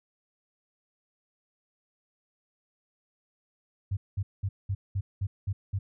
sine tone bursts, 98 Hz, G2, in tune, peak -26 dBFS, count 8, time 3.91-5.79 s, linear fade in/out 10 ms, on 60 ms, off 200 ms, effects none

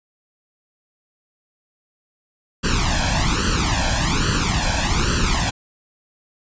pink noise with flanger, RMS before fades -19 dBFS, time 2.63-5.51 s, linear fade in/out 20 ms, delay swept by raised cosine 0.67 to 1.24 ms, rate 1.2 Hz, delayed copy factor +1, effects resampled to 16000 Hz

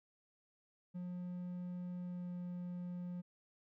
triangle tone with pitch glide, 178.6 to 177.57 Hz, F3 to F3, +39 to +29 cents, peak -39 dBFS, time 0.94-3.22 s, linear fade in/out 20 ms, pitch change -10 cents, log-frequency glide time 1.99-2.31 s, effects none

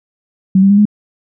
sine tone with pitch steps, 190 / 196.02 / 202.2 / 208.6 Hz, F#3 / G3 / G#3 / G#3, +46 / 0 / -46 / +8 cents, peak -5 dBFS, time 0.55-0.854 s, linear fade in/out 5 ms, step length 76 ms, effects none

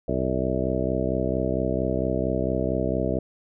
harmonic tone, 64.4 Hz, C2, 27 cents flat, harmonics 1 / 2 / 3 / 4 / 5 / 6 / 7 / 9 / 10, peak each -31 / -31 / -31 / -31 / -31 / -31 / -31 / -31 / -31 dBFS, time 0.08-3.19 s, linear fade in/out 5 ms, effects none

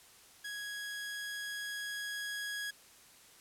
sawtooth tone with level ramp, 1661.2 Hz, G#6, in tune, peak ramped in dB -36 to -33 dBFS, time 0.44-2.71 s, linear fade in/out 10 ms, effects white hiss -59 dBFS RMS until 3.4 s + low-pass 12000 Hz 12 dB/octave

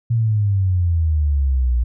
sine exponential sweep, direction down, 118.1 to 58.27 Hz, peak -14 dBFS, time 0.1-1.84 s, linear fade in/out 10 ms, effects none

